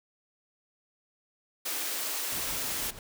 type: high-pass noise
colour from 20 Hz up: white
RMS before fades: -33 dBFS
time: 1.65-2.91 s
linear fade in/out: 10 ms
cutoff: 250 Hz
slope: 96 dB/octave
type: noise with tremolo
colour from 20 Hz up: pink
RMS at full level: -42 dBFS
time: 2.32-2.99 s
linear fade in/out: 2 ms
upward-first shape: sine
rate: 6.1 Hz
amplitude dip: 55%
effects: none